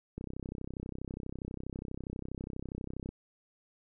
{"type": "click train", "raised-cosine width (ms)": 3, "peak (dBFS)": -26, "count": 95, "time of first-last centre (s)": [0.18, 3.09], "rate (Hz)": 32.3, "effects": []}